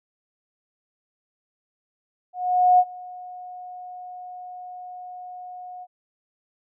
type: tone with ADSR envelope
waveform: sine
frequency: 726 Hz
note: F#5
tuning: 33 cents flat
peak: -11 dBFS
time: 2.33-5.87 s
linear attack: 460 ms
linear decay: 52 ms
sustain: -24 dB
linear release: 44 ms
effects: none